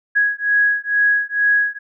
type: beating tone pair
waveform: sine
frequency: 1661.2 / 1663.4 Hz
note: G#6 / G#6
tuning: 0 / +2 cents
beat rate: 2.2 Hz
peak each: -17 dBFS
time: 0.15-1.79 s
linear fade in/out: 20 ms
effects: none